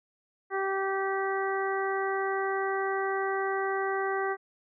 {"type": "harmonic tone", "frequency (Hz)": 388.1, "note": "G4", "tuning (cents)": -17, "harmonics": [1, 2, 3, 4, 5], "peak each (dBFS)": [-30, -33, -35, -36, -37], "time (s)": [0.5, 4.37], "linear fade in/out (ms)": 50, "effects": []}